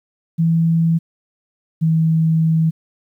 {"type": "tone pair in turn", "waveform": "sine", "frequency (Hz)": [164.81, 161.14], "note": ["E3", "E3"], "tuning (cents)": [0, -39], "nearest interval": "unison", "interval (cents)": 39, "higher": "first", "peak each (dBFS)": -12, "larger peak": "neither", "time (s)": [[0.38, 0.99], [1.81, 2.71]], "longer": "second", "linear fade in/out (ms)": 20, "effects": ["9-bit"]}